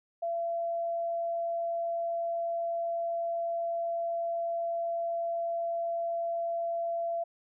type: tone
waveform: sine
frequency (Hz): 677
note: E5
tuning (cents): +46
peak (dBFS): -29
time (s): 0.22-7.24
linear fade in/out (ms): 10
effects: none